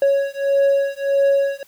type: beating tone pair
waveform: triangle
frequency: 554 / 555.6 Hz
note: C#5 / C#5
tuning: -1 / +4 cents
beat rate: 1.6 Hz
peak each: -16 dBFS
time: 0.02-1.63 s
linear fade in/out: 2 ms
effects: white hiss -53 dBFS RMS until 1.67 s